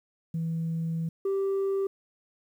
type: tone pair in turn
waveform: sine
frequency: 163.9 / 390.7 Hz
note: E3 / G4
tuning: -10 / -6 cents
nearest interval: octave + minor third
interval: 1504 cents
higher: second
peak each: -26 / -22 dBFS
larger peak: second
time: 0.34-1.09 / 1.25-1.87 s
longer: first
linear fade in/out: 5 ms
effects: tanh soft clip ceiling -24 dBFS + 10-bit